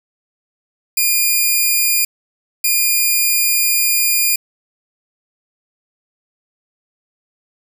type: tone bursts at uneven times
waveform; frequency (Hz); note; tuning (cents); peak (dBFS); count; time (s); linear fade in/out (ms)
5% pulse; 2421; D#7; -48; -3; 2; 0.97-2.05 / 2.64-4.36; 5
effects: none